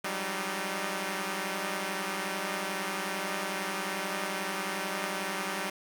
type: tone cluster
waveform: 5% pulse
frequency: 175.4 / 191.6 / 202.8 / 304.8 Hz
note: F3 / G3 / G#3 / D#4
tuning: +8 / -39 / -41 / -36 cents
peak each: -31 / -23 / -28 / -26 dBFS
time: 0.04-5.7 s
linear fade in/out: 5 ms
effects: none